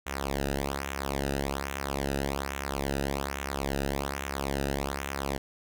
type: tone with flanger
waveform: sawtooth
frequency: 69.3 Hz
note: C#2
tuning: in tune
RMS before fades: -32 dBFS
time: 0.06-5.38 s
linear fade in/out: 10 ms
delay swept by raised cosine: 0.21 to 0.92 ms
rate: 1.2 Hz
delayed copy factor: -0.8
effects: none